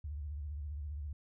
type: tone with vibrato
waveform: sine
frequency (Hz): 73.4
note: D2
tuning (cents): 0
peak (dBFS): -38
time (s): 0.04-1.13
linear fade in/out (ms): 5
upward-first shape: sine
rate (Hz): 15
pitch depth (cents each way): 130
effects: none